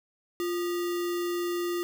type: tone with sample-and-hold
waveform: sine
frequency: 349.2 Hz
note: F4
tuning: in tune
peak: -27 dBFS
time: 0.4-1.83 s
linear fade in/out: 0 ms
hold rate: 1575 Hz
effects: none